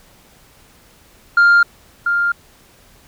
sine tone with echo, 1400 Hz, F6, 4 cents sharp, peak -5 dBFS, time 1.37-1.63 s, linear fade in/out 5 ms, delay 690 ms, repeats 1, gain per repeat -8 dB, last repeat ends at 2.32 s, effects tanh soft clip ceiling -6 dBFS + pink hiss -49 dBFS RMS until 3.07 s

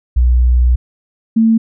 sine tone pair in turn, 61.3 / 224.6 Hz, B1 / A3, -12 / +36 cents, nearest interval octave + minor seventh, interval 2248 cents, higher second, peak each -7 dBFS, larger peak neither, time 0.16-0.76 / 1.36-1.58 s, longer first, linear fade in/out 10 ms, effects none

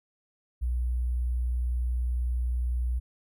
sine tone with sample-and-hold, 61 Hz, B1, 21 cents flat, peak -25 dBFS, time 0.61-3 s, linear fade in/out 20 ms, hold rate 11025 Hz, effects none

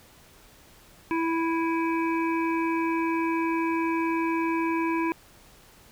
harmonic tone with a mistuned harmonic, 329.6 Hz, E4, in tune, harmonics 1 / 3 / 5 / 7 / 8, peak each -25 / -29 / -38 / -36 / -39 dBFS, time 1.11-5.12 s, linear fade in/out 0 ms, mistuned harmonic 8, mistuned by -75 cents, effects pink hiss -54 dBFS RMS until 5.91 s

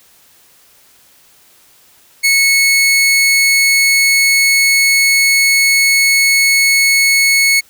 sawtooth tone, 2200 Hz, C#7, 14 cents flat, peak -5 dBFS, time 2.23-7.61 s, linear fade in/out 20 ms, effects white hiss -48 dBFS RMS until 7.69 s

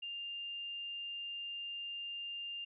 sine tone, 2800 Hz, F7, 4 cents sharp, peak -40 dBFS, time 0.02-2.65 s, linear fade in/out 10 ms, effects none

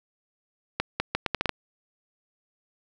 accelerating click train, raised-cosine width 0.3 ms, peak -8 dBFS, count 8, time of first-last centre 0.8-1.493 s, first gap 200 ms, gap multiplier 0.75, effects none

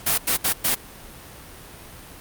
white noise bursts at uneven times, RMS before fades -20 dBFS, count 4, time 0.06-0.18 / 0.27-0.37 / 0.44-0.53 / 0.64-0.75 s, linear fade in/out 10 ms, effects pink hiss -42 dBFS RMS until 2.2 s + Opus 48 kbps

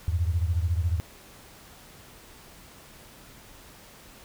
sine beating tone pair, 81.8 / 95.8 Hz, E2 / G2, -13 / -39 cents, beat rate 14 Hz, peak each -24 / -28 dBFS, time 0.08-1 s, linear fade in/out 0 ms, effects pink hiss -50 dBFS RMS until 4.24 s

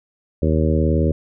harmonic tone with a mistuned harmonic, 78.6 Hz, D#2, 18 cents sharp, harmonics 1 / 2 / 3 / 4 / 5 / 6 / 7, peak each -18 / -21 / -23 / -24 / -25 / -26 / -26 dBFS, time 0.42-1.12 s, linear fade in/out 5 ms, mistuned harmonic 1, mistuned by +19 cents, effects none

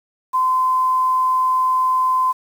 sine tone with quantisation, 1028 Hz, C6, 31 cents flat, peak -14 dBFS, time 0.33-2.33 s, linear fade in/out 20 ms, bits 7, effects none

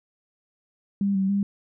sine tone with pitch steps, 199.2 / 192.4 / 199.9 Hz, G3 / G3 / G3, +28 / -32 / +34 cents, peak -20 dBFS, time 1.01-1.43 s, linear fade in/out 2 ms, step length 140 ms, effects none

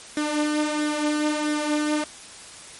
sawtooth tone with flanger, 300.5 Hz, D4, 40 cents sharp, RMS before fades -24 dBFS, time 0.17-2.04 s, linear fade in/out 2 ms, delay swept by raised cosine 0.54 to 4.04 ms, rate 1.5 Hz, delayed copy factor +0.55, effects white hiss -42 dBFS RMS until 2.79 s + MP3 48 kbps

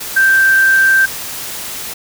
sine tone in noise, 1568 Hz, G6, in tune, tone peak -7 dBFS, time 0.16-1.06 s, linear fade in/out 10 ms, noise white, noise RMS -25 dBFS, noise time 0-1.94 s, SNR +15 dB, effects none

